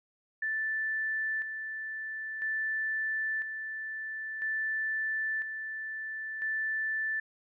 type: tone with tremolo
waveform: sine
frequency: 1760 Hz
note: A6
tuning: in tune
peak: -29 dBFS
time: 0.42-7.2 s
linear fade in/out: 5 ms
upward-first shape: square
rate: 0.5 Hz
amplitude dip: 50%
effects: none